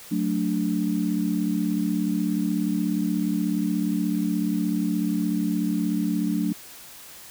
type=chord; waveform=sine; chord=D major; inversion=first; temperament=just; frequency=183.54 / 220.2 / 293.7 Hz; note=F#3 / A3 / D4; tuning=-14 / +2 / 0 cents; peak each=-26 dBFS; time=0.11-6.53 s; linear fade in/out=10 ms; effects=white hiss -44 dBFS RMS until 7.3 s